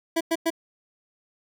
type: tone bursts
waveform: 25% pulse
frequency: 329.6 Hz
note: E4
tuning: in tune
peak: -17 dBFS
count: 3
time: 0.16-0.504 s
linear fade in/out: 10 ms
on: 48 ms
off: 100 ms
effects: none